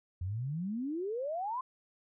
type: exponential sweep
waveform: sine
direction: up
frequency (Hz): 85 to 1064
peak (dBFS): -33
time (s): 0.21-1.61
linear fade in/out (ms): 5
effects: none